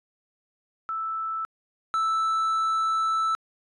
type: tone pair in turn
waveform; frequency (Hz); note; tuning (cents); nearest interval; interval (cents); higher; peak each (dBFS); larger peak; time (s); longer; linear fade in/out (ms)
sine / triangle; 1318 / 1318; E6 / E6; -1 / -1; unison; 0; neither; -27 / -20; second; 0.89-1.45 / 1.94-3.35; second; 0
effects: resampled to 24000 Hz